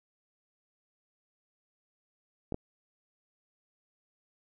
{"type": "clicks", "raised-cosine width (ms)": 2, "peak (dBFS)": -20, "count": 2, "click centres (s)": [2.523, 2.544], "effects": []}